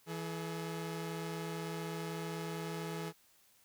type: tone pair together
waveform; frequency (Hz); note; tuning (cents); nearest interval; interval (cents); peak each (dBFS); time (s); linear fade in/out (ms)
sawtooth; 164.8 / 425.5; E3 / G#4; 0 / +42; octave + major third; 1642; -36 / -39; 0.06-3.13; 50
effects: white hiss -67 dBFS RMS until 3.64 s